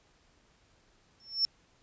sine tone with exponential growth, 5400 Hz, E8, 41 cents sharp, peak -21 dBFS, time 1.2-1.45 s, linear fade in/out 0 ms, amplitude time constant 54 ms, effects pink hiss -66 dBFS RMS until 1.82 s + resampled to 16000 Hz

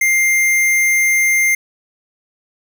square tone, 2100 Hz, C7, 6 cents sharp, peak -12 dBFS, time 0.01-1.55 s, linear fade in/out 5 ms, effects 8-bit

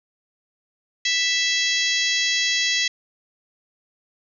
harmonic tone with a mistuned harmonic, 659.3 Hz, E5, in tune, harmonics 3 / 4 / 5 / 6 / 7 / 8 / 9 / 10, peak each -24 / -28 / -25 / -27 / -30 / -29 / -33 / -30 dBFS, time 1.05-2.88 s, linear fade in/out 5 ms, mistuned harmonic 6, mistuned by +16 cents, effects none

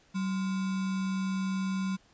sine tone with sample-and-hold, 190.1 Hz, F#3, 47 cents sharp, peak -28 dBFS, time 0.14-1.97 s, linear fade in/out 20 ms, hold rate 1225 Hz, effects pink hiss -63 dBFS RMS until 2.13 s + resampled to 16000 Hz

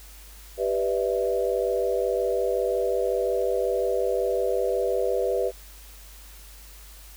sine chord, E minor seventh, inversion first, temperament equal with one note detuned, 392 / 493.9 / 593.8 / 659.3 Hz, G4 / B4 / D5 / E5, 0 / 0 / +19 / 0 cents, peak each -27 / -25 / -30 / -30 dBFS, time 0.57-5.52 s, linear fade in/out 50 ms, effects added 50 Hz sine -45 dBFS peak until 7.16 s + white hiss -49 dBFS RMS until 7.16 s

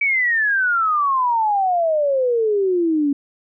sine exponential sweep, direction down, 2300 to 277.2 Hz, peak -15 dBFS, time 0.01-3.13 s, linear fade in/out 5 ms, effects none

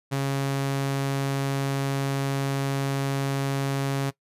sawtooth tone, 137.5 Hz, C#3, 14 cents flat, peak -20 dBFS, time 0.11-4.11 s, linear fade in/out 20 ms, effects noise-tail reverb RT60 0.1 s tail -19 dB re dry + resampled to 32000 Hz

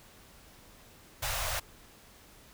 pink band-stop noise, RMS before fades -33 dBFS, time 1.22-1.6 s, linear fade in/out 10 ms, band 120 to 550 Hz, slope 48 dB/octave, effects pink hiss -56 dBFS RMS until 2.53 s

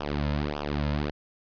sawtooth tone with flanger, 73.42 Hz, D2, in tune, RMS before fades -29 dBFS, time 0-1.11 s, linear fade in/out 5 ms, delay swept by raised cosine 0.47 to 2.67 ms, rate 1.7 Hz, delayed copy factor -1, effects resampled to 11025 Hz

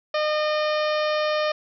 harmonic tone, 609 Hz, D#5, 37 cents flat, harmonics 1 / 2 / 3 / 4 / 5 / 6 / 7 / 8 / 9, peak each -22 / -28 / -32 / -34 / -36 / -38 / -39 / -40 / -41 dBFS, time 0.14-1.52 s, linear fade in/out 5 ms, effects none

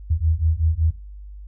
sine beating tone pair, 77.78 / 83.08 Hz, D#2 / E2, 0 / +14 cents, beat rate 5.3 Hz, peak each -20 dBFS, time 0.1-0.91 s, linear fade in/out 10 ms, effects noise-tail reverb RT60 0.3 s tail -19 dB re dry + added 50 Hz sine -35 dBFS peak until 1.47 s

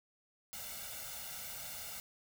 white noise with comb filter, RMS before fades -45 dBFS, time 0.53-2 s, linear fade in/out 0 ms, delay 1.4 ms, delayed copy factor +0.85, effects none

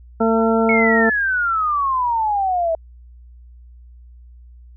harmonic tone, 225.4 Hz, A3, 42 cents sharp, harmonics 1 / 2 / 3 / 4 / 6, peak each -17 / -18 / -21 / -25 / -24 dBFS, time 0.2-1.1 s, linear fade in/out 10 ms
sine exponential sweep, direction down, 2217 to 642 Hz, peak -16 dBFS, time 0.69-2.75 s, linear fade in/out 2 ms
effects added 60 Hz sine -40 dBFS peak until 4.76 s

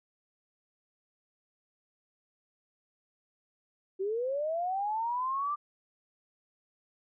sine linear sweep, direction up, 370 to 1193 Hz, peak -29 dBFS, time 3.99-5.56 s, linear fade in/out 20 ms, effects none

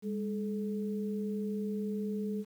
sine tone pair together, 203.2 / 430.6 Hz, G#3 / A4, -38 / -37 cents, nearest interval octave + minor second, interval 1301 cents, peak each -33 / -38 dBFS, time 0.02-2.45 s, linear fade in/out 50 ms, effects 10-bit

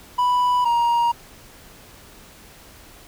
triangle tone pair in turn, 987.8 / 942.9 Hz, B5 / A#5, 0 / +20 cents, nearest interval minor second, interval 80 cents, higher first, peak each -14 dBFS, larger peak neither, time 0.18-0.65 / 0.65-1.12 s, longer neither, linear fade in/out 10 ms, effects pink hiss -46 dBFS RMS until 3.07 s

